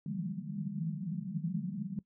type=band-pass noise; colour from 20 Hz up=white; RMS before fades=-37 dBFS; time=0.06-1.99 s; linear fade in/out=2 ms; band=150 to 210 Hz; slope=96 dB/octave; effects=noise-tail reverb RT60 0.1 s tail -20 dB re dry